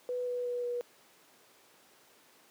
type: tone with pitch steps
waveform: sine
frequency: 495.4 / 491.7 / 488 / 484.4 Hz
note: B4 / B4 / B4 / B4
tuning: +5 / -8 / -21 / -34 cents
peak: -31 dBFS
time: 0.09-0.81 s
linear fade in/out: 0 ms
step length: 180 ms
effects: pink hiss -61 dBFS RMS until 2.5 s + high-pass 300 Hz 12 dB/octave